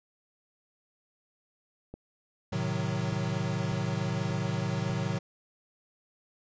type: click train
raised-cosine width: 2 ms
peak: -28 dBFS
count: 6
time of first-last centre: 1.94-4.899 s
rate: 1.69 Hz
type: chord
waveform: square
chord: A diminished seventh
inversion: none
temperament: equal with one note detuned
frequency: 109.56 / 130.81 / 155.56 / 185 Hz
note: A2 / C3 / Eb3 / Gb3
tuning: -7 / 0 / 0 / 0 cents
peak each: -35 dBFS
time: 2.52-5.19 s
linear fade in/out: 10 ms
effects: resampled to 16000 Hz